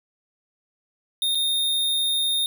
square tone with dropouts, 3676 Hz, A#7, 25 cents flat, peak -21 dBFS, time 1.22-2.46 s, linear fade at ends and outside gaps 1 ms, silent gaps 1.349-1.353 s, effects none

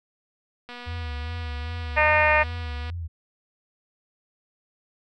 click train, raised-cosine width 0.3 ms, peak -24 dBFS, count 538, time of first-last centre 0.69-2.9 s, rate 243 Hz
sine tone with vibrato, 79.1 Hz, D#2, 29 cents sharp, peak -29 dBFS, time 0.86-3.08 s, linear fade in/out 20 ms, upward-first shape sine, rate 2.5 Hz, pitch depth 160 cents each way
harmonic tone, 304.5 Hz, D#4, 37 cents flat, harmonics 2 / 3 / 4 / 5 / 6 / 7 / 8 / 9, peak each -23 / -23 / -28 / -30 / -22 / -27 / -25 / -33 dBFS, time 1.96-2.44 s, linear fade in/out 20 ms
effects none

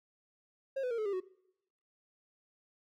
triangle tone with pitch steps, 540 / 500.9 / 464.7 / 431.1 / 399.9 / 371 Hz, C#5 / B4 / A#4 / A4 / G4 / F#4, -45 / +24 / -5 / -35 / +35 / +5 cents, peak -30 dBFS, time 0.76-1.204 s, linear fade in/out 10 ms, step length 74 ms, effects noise-tail reverb RT60 0.8 s tail -22 dB re dry

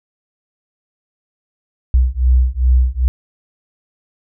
sine beating tone pair, 61.74 / 64.24 Hz, B1 / C2, 0 / -31 cents, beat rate 2.5 Hz, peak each -13 dBFS, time 1.94-3.08 s, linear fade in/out 0 ms, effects none

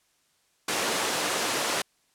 pink high-pass noise, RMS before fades -27 dBFS, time 0.68-1.82 s, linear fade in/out 5 ms, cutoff 360 Hz, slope 12 dB/octave, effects white hiss -68 dBFS RMS until 2.14 s + low-pass 10000 Hz 12 dB/octave

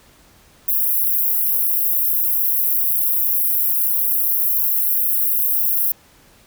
pink high-pass noise, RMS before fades -18 dBFS, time 0.68-5.92 s, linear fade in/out 5 ms, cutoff 12000 Hz, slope 48 dB/octave, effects pink hiss -51 dBFS RMS until 6.46 s

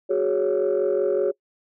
sine chord, F# suspended second, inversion none, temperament equal, 370 / 415.3 / 554.4 Hz, F#4 / G#4 / C#5, 0 / 0 / 0 cents, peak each -22 dBFS, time 0.09-1.32 s, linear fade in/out 20 ms, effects noise-tail reverb RT60 0.1 s tail -24 dB re dry + tanh soft clip ceiling -14 dBFS

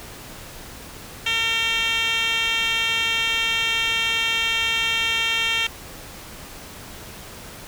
10% pulse tone with band-pass filter, 455.2 Hz, A#4, 41 cents flat, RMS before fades -22 dBFS, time 1.26-5.67 s, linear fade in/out 5 ms, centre 3200 Hz, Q 3.2, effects pink hiss -39 dBFS RMS until 7.67 s

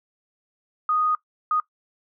sine tone bursts at uneven times, 1241 Hz, D#6, 5 cents flat, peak -19 dBFS, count 2, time 0.89-1.15 / 1.51-1.6 s, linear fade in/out 2 ms, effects noise-tail reverb RT60 0.1 s tail -18 dB re dry

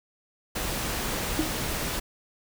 pink noise, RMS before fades -30 dBFS, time 0.55-2 s, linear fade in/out 10 ms
sine tone with exponential decay, 312.4 Hz, D#4, 7 cents sharp, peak -19 dBFS, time 1.39-1.54 s, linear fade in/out 2 ms, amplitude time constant 32 ms
effects none

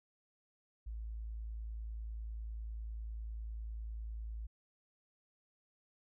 sine tone, 55 Hz, A1, in tune, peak -40 dBFS, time 0.86-4.47 s, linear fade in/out 10 ms, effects none

